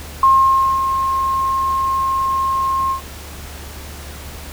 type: tone with ADSR envelope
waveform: sine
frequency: 1069 Hz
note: C6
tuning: 37 cents sharp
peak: -7 dBFS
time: 0.23-3.01 s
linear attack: 3 ms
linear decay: 560 ms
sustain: -8 dB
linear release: 100 ms
effects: added 73 Hz sine -33 dBFS peak until 4.52 s + pink hiss -35 dBFS RMS until 4.52 s